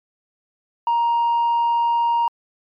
triangle tone with tanh clipping, 938 Hz, A#5, 11 cents sharp, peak -16 dBFS, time 0.87-2.28 s, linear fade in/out 2 ms, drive 6 dB, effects MP3 96 kbps

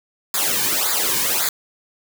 white noise with flanger, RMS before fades -20 dBFS, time 0.34-1.49 s, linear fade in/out 2 ms, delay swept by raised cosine 0.34 to 1.54 ms, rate 1.8 Hz, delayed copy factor -0.85, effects none

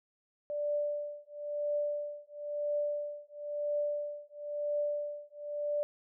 sine tone with tremolo, 587.3 Hz, D5, in tune, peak -28 dBFS, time 0.5-5.83 s, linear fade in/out 0 ms, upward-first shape triangle, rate 0.99 Hz, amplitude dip 100%, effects none

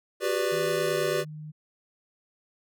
square chord, G major seventh, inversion third, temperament equal with one note detuned, 370 / 399.3 / 493.9 / 587.3 Hz, F#4 / G4 / B4 / D5, 0 / +32 / 0 / 0 cents, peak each -31 dBFS, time 0.2-1.25 s, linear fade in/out 50 ms
sine tone with pitch glide, 159.4 to 153.08 Hz, D#3 to D#3, +42 to -28 cents, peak -37 dBFS, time 0.51-1.52 s, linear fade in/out 20 ms, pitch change -70 cents, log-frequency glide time 0.8-1.02 s
effects none

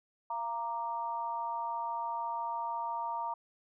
sine tone with amplitude modulation, 932 Hz, A#5, 1 cent flat, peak -29 dBFS, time 0.3-3.34 s, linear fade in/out 5 ms, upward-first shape sine, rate 246 Hz, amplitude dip 85%, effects none

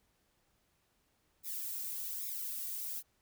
violet noise with flanger, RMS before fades -40 dBFS, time 1.43-3.03 s, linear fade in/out 50 ms, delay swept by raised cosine 0.66 to 2.36 ms, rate 1.2 Hz, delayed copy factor -0.8, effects pink hiss -75 dBFS RMS until 3.21 s

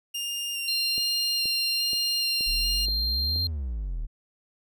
sawtooth tone with vibrato, 2794 Hz, F7, in tune, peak -26 dBFS, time 0.14-2.86 s, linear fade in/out 10 ms, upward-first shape square, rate 1.2 Hz, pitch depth 11 cents each way
triangle tone, 4182 Hz, C8, 2 cents flat, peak -24 dBFS, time 0.68-3.47 s, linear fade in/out 2 ms
click train, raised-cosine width 2 ms, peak -28 dBFS, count 6, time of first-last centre 0.98-3.361 s, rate 2.1 Hz
triangle exponential two-way sweep, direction up then down, 35.53 to 88.6 to 35.53 Hz, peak -26 dBFS, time 2.46-4.07 s, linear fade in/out 20 ms, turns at 3.44 s
effects none

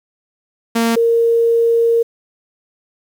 sawtooth / sine tone pair in turn, 230 / 463.1 Hz, A#3 / A#4, -23 / -11 cents, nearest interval octave, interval 1212 cents, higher second, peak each -9 / -10 dBFS, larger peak first, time 0.75-0.96 / 0.96-2.03 s, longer second, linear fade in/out 10 ms, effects 7-bit

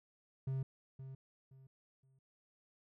triangle tone with echo, 133.1 Hz, C3, 30 cents sharp, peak -33 dBFS, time 0.47-0.63 s, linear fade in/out 5 ms, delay 520 ms, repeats 3, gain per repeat -11 dB, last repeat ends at 2.19 s, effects none

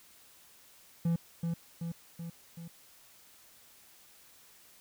triangle tone with echo, 167.9 Hz, E3, 32 cents sharp, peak -24 dBFS, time 1.05-1.16 s, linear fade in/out 5 ms, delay 380 ms, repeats 4, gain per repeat -4 dB, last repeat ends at 2.68 s, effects white hiss -59 dBFS RMS until 4.8 s

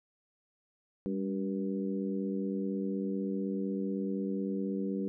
harmonic tone with a mistuned harmonic, 95.9 Hz, G2, 37 cents flat, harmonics 2 / 3 / 4 / 5, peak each -33 / -37 / -39 / -41 dBFS, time 1.06-5.08 s, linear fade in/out 0 ms, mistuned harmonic 2, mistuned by +55 cents, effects none

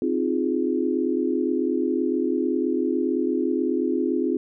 sine chord, F minor seventh, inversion second, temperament equal, 261.6 / 311.1 / 349.2 / 415.3 Hz, C4 / Eb4 / F4 / Ab4, 0 / 0 / 0 / 0 cents, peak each -25 / -27 / -25 / -28 dBFS, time 0.02-4.37 s, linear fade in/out 2 ms, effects none

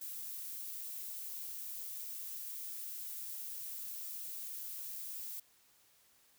violet noise, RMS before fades -44 dBFS, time 0.01-5.4 s, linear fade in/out 5 ms, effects white hiss -68 dBFS RMS until 6.38 s

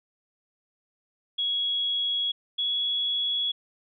sine tone pair in turn, 3333 / 3362 Hz, G#7 / G#7, +5 / +20 cents, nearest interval unison, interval 15 cents, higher second, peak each -24 dBFS, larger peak neither, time 1.38-2.32 / 2.58-3.52 s, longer neither, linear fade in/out 10 ms, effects none

